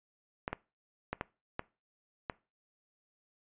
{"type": "clicks", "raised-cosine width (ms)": 0.5, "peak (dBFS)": -19, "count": 6, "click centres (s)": [0.479, 0.53, 1.13, 1.211, 1.594, 2.298], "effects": ["noise-tail reverb RT60 0.3 s tail -21 dB re dry", "resampled to 8000 Hz"]}